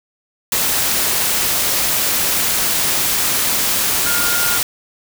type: tone in noise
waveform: sine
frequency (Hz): 1415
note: F6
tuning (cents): +22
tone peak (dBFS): -21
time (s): 4.06-4.58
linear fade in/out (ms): 2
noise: white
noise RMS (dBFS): -17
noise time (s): 0.52-4.63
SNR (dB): -7
effects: none